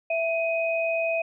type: tone pair together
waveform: sine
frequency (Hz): 661 / 2506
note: E5 / D#7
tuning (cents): +5 / +12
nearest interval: octave + major seventh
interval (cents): 2307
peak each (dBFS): -24 / -28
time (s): 0.1-1.22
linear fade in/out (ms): 5
effects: none